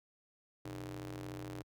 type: ring-modulated tone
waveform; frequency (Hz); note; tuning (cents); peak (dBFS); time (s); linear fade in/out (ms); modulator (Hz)
sawtooth; 93.5; F#2; +19; -35; 0.65-1.62; 5; 215
effects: high-pass 60 Hz 12 dB/octave